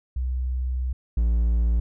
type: tone pair in turn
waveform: sine / triangle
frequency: 63.3 / 57.47 Hz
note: B1 / A#1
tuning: +43 / -24 cents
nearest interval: major second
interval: 167 cents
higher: first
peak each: -23 / -16 dBFS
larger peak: second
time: 0.16-0.93 / 1.17-1.8 s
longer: first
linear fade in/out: 5 ms
effects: none